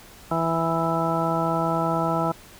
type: harmonic tone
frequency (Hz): 164.81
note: E3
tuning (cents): 0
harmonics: 1 / 2 / 3 / 4 / 5 / 6 / 8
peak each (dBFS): -27 / -29 / -32 / -27 / -29 / -30 / -28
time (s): 0.31-2.32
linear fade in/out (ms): 5
effects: pink hiss -47 dBFS RMS until 2.59 s